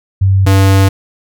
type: tone pair in turn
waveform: sine / square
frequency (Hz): 96.4 / 96.94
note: G2 / G2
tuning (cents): -28 / -19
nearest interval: unison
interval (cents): 9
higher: second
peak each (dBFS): -6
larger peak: neither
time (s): 0.21-0.46 / 0.46-0.89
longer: second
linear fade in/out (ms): 10
effects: none